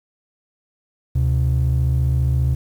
triangle ring-modulated tone, 100.3 Hz, G2, 40 cents sharp, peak -9 dBFS, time 1.15-2.55 s, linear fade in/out 10 ms, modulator 27.4 Hz, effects tanh soft clip ceiling -9 dBFS + 8-bit

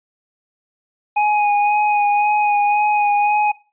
square tone with vibrato, 830.6 Hz, G#5, in tune, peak -14 dBFS, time 1.16-3.52 s, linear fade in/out 10 ms, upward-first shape sine, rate 1.9 Hz, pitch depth 19 cents each way, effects noise-tail reverb RT60 0.3 s tail -18 dB re dry + resampled to 8000 Hz

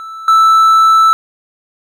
triangle tone with level steps, 1318.5 Hz, E6, in tune, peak -23 / -3 dBFS, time 0-1.13 s, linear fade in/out 0 ms, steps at 0.28 s, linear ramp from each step 2 ms, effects none

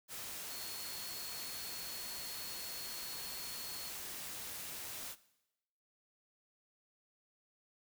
sine tone in noise, 4339 Hz, C#8, 38 cents flat, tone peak -49 dBFS, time 0.47-3.92 s, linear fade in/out 50 ms, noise white, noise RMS -45 dBFS, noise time 0.08-5.16 s, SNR -7 dB, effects noise-tail reverb RT60 0.9 s tail -18 dB re dry

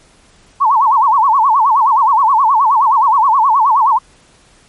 sine tone with vibrato, 987.8 Hz, B5, in tune, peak -7 dBFS, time 0.6-3.99 s, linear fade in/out 20 ms, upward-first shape sine, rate 9.5 Hz, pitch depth 240 cents each way, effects pink hiss -48 dBFS RMS until 4.68 s + MP3 48 kbps

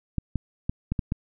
clicks, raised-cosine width 5 ms, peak -13 dBFS, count 6, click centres 0.183 / 0.357 / 0.695 / 0.92 / 0.992 / 1.121 s, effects none

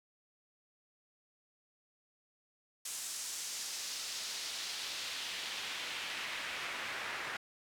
pink noise with band-pass filter sweep, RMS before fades -41 dBFS, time 2.85-7.37 s, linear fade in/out 5 ms, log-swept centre 7900 to 1700 Hz, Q 1.3, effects none

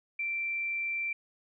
sine tone, 2349 Hz, D7, in tune, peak -30 dBFS, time 0.19-1.13 s, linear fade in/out 5 ms, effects none

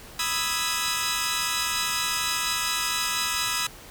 10% pulse chord, E major seventh, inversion second, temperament equal, 987.8 / 1244.5 / 1318.5 / 1661.2 Hz, B5 / D#6 / E6 / G#6, 0 / 0 / 0 / 0 cents, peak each -22 dBFS, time 0.19-3.67 s, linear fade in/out 5 ms, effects pink hiss -45 dBFS RMS until 3.9 s

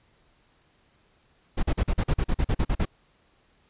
brown noise bursts, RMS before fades -22 dBFS, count 13, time 1.57-2.854 s, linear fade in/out 10 ms, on 60 ms, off 42 ms, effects pink hiss -64 dBFS RMS until 3.69 s + resampled to 8000 Hz

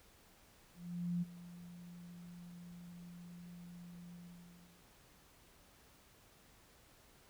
sine tone with ADSR envelope, 174.61 Hz, F3, in tune, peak -33 dBFS, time 0.74-4.85 s, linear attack 480 ms, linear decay 23 ms, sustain -17 dB, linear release 720 ms, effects pink hiss -65 dBFS RMS until 7.29 s

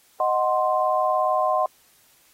sine chord, C diminished, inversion first, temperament equal, 622.3 / 740 / 1046.5 Hz, Eb5 / Gb5 / C6, 0 / 0 / 0 cents, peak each -23 dBFS, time 0.2-1.66 s, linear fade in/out 2 ms, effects white hiss -58 dBFS RMS until 2.33 s + AAC 48 kbps

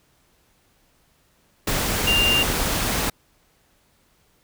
sine tone in noise, 2794 Hz, F7, in tune, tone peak -17 dBFS, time 2.07-2.43 s, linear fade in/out 5 ms, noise pink, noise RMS -23 dBFS, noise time 1.67-3.1 s, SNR +3 dB, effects pink hiss -62 dBFS RMS until 4.43 s

